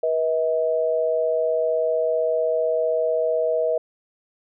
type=tone pair together; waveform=sine; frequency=483.5 / 639.2 Hz; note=B4 / D#5; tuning=-37 / +47 cents; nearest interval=perfect fourth; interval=484 cents; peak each=-22 / -21 dBFS; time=0.03-3.78 s; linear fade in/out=5 ms; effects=none